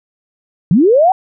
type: linear sweep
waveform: sine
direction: up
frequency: 146.9 to 780 Hz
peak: -6 dBFS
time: 0.71-1.12 s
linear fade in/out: 2 ms
effects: none